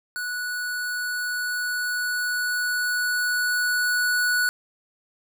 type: tone with level ramp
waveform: square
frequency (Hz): 1473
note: F#6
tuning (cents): -8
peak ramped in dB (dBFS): -28 to -20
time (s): 0.16-4.49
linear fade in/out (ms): 0
effects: none